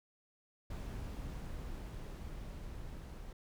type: noise with level ramp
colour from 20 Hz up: brown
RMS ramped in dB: -42 to -47 dBFS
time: 0.7-3.33 s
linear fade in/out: 5 ms
effects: none